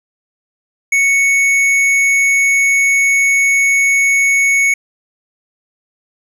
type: tone with hard clipping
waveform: sine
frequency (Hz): 2217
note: C#7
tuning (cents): 0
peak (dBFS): -11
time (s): 0.92-4.74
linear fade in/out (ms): 5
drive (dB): 9
effects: none